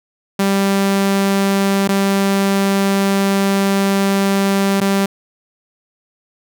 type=tone with dropouts; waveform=sawtooth; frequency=196.6 Hz; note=G3; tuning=5 cents sharp; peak=-9 dBFS; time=0.39-5.06 s; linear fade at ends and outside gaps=5 ms; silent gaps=1.877-1.888 / 4.804-4.812 s; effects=none